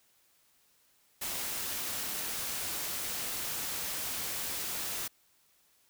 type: noise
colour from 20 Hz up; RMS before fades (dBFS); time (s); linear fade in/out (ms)
white; -36; 1.21-5.08; 10
effects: white hiss -68 dBFS RMS until 5.89 s